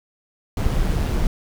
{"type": "noise with amplitude modulation", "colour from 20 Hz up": "brown", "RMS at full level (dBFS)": -18, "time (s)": [0.57, 1.27], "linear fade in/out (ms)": 2, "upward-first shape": "sine", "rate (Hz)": 151, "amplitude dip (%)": 40, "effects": []}